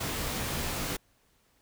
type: noise with comb filter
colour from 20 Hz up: pink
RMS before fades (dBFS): -33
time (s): 0-0.97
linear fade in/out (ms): 10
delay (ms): 19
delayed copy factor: -0.55
effects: pink hiss -68 dBFS RMS until 1.61 s